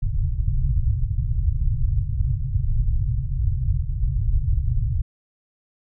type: low-pass noise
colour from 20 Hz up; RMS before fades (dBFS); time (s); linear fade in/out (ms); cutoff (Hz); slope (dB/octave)
pink; -21; 0.02-5.02; 5; 140; 96
effects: none